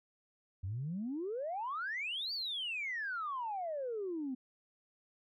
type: exponential two-way sweep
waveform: sine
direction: up then down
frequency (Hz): 87.5 to 4700 to 248.4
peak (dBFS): -35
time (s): 0.63-4.35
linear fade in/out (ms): 10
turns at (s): 2.33
effects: tanh soft clip ceiling -31 dBFS